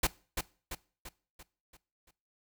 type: noise with echo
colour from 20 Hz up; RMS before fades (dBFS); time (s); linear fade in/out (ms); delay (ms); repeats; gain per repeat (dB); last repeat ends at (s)
pink; -27; 0.03-0.07; 5; 340; 6; -6; 2.11
effects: noise-tail reverb RT60 0.4 s tail -21 dB re dry